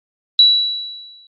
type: tone with exponential decay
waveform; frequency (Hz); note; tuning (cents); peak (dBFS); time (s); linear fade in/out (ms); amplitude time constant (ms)
sine; 3925; B7; -11; -4; 0.39-1.27; 2; 190
effects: MP3 32 kbps